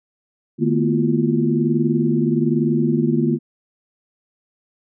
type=tone cluster; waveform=sine; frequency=151.7 / 222.3 / 243.4 / 340.5 / 360 Hz; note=D#3 / A3 / B3 / F4 / F#4; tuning=-44 / +18 / -25 / -44 / -47 cents; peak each=-21 / -21 / -20 / -22 / -27 dBFS; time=0.58-3.39 s; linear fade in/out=50 ms; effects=none